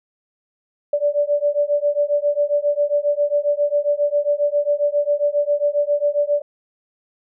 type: beating tone pair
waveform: sine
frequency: 579 / 586.4 Hz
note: D5 / D5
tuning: -25 / -3 cents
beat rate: 7.4 Hz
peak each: -19 dBFS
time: 0.93-6.42 s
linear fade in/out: 5 ms
effects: none